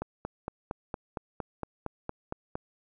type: click train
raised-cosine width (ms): 1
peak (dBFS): -19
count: 12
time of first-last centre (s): 0.02-2.555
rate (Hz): 4.34
effects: none